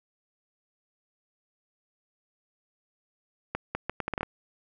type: accelerating click train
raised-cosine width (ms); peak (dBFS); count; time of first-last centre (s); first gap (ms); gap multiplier
0.5; -14; 9; 3.55-4.231; 200; 0.73
effects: none